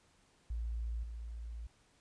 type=tone with level steps; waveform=sine; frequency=57.1 Hz; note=A#1; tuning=35 cents flat; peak=-35 / -41 dBFS; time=0.5-1.67 s; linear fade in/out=5 ms; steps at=1.03 s; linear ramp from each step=5 ms; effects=pink hiss -69 dBFS RMS until 2 s + resampled to 22050 Hz